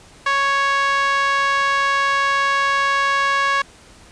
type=tone with band-pass filter; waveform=5% pulse; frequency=554.4 Hz; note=C#5; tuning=in tune; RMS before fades=-18 dBFS; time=0.26-3.62 s; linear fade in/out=5 ms; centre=1300 Hz; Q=3; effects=pink hiss -46 dBFS RMS until 4.11 s + resampled to 22050 Hz